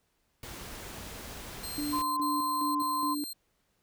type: noise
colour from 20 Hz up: pink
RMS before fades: -43 dBFS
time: 0.43-2.02 s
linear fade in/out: 2 ms
type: tone bursts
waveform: 15% pulse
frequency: 4169 Hz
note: C8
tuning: 7 cents flat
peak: -31 dBFS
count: 3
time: 1.63-3.334 s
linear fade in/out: 10 ms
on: 540 ms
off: 42 ms
type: tone with tremolo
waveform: sine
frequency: 293.7 Hz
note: D4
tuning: in tune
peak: -31 dBFS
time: 1.78-3.24 s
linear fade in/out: 0 ms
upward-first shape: square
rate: 2.4 Hz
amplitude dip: 60%
type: tone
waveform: sine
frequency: 1036 Hz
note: C6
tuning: 17 cents flat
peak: -28 dBFS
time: 1.92-3.15 s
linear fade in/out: 20 ms
effects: pink hiss -74 dBFS RMS until 3.82 s